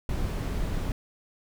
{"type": "noise", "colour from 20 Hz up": "brown", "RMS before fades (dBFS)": -29, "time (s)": [0.09, 0.92], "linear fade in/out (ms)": 2, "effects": []}